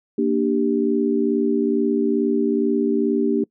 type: chord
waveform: sine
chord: G minor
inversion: first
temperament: equal with one note detuned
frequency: 233.1 / 295.4 / 392 Hz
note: Bb3 / D4 / G4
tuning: 0 / +10 / 0 cents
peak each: -21 dBFS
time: 0.18-3.44 s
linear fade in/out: 5 ms
effects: noise-tail reverb RT60 0.1 s tail -25 dB re dry